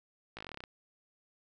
slowing click train, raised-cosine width 0.3 ms, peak -27 dBFS, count 12, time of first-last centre 0.37-0.638 s, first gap 17 ms, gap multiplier 1.07, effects none

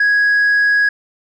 sine tone, 1661.2 Hz, G#6, in tune, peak -8 dBFS, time 0-0.89 s, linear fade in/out 5 ms, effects tanh soft clip ceiling -9 dBFS

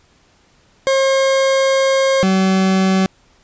40% pulse tone pair in turn, 537 / 189.86 Hz, C5 / F#3, +45 / +45 cents, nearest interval octave + tritone, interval 1800 cents, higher first, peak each -11 dBFS, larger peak neither, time 0.87-2.23 / 2.23-3.06 s, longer first, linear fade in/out 0 ms, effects pink hiss -54 dBFS RMS until 3.43 s + resampled to 16000 Hz

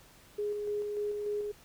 sine tone with tremolo, 415.3 Hz, G#4, in tune, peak -30 dBFS, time 0.38-1.52 s, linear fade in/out 10 ms, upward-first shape square, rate 3.4 Hz, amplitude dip 30%, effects pink hiss -58 dBFS RMS until 1.64 s

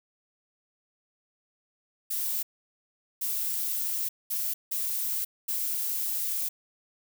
violet noise bursts at uneven times, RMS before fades -30 dBFS, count 5, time 2.1-2.43 / 3.21-4.09 / 4.3-4.54 / 4.71-5.25 / 5.48-6.49 s, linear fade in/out 10 ms, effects none

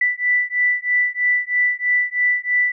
sine beating tone pair, 1975.5 / 1978.6 Hz, B6 / B6, 0 / +3 cents, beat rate 3.1 Hz, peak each -19 dBFS, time 0.01-2.72 s, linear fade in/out 5 ms, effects none

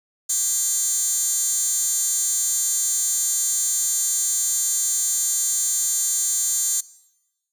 15% pulse tone with high-pass filter, 394.5 Hz, G4, 11 cents sharp, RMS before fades -22 dBFS, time 0.29-6.81 s, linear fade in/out 10 ms, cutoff 7400 Hz, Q 5.6, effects noise-tail reverb RT60 1.0 s tail -21 dB re dry

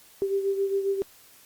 sine beating tone pair, 392 / 399.4 Hz, G4 / G4, 0 / +32 cents, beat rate 7.4 Hz, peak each -24 / -31 dBFS, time 0.22-1.02 s, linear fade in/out 0 ms, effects white hiss -54 dBFS RMS until 1.45 s + Opus 48 kbps

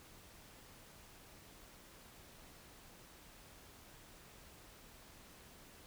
silence, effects pink hiss -59 dBFS RMS until 5.86 s

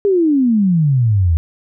sine exponential sweep, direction down, 413.5 to 77.78 Hz, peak -10 dBFS, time 0.05-1.37 s, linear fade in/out 0 ms, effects none

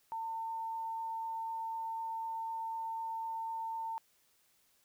sine tone, 902 Hz, A5, 43 cents sharp, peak -36 dBFS, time 0.12-3.98 s, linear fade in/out 0 ms, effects white hiss -71 dBFS RMS until 4.84 s

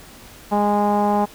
sawtooth tone with low-pass filter, 206.1 Hz, G#3, 13 cents flat, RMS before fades -18 dBFS, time 0.51-1.26 s, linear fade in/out 20 ms, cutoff 880 Hz, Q 5.5, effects pink hiss -43 dBFS RMS until 1.34 s

